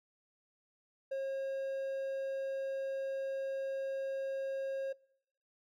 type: tone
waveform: triangle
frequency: 540 Hz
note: C#5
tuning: 45 cents flat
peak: -32 dBFS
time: 1.11-4.93 s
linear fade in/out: 10 ms
effects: noise-tail reverb RT60 0.7 s tail -24 dB re dry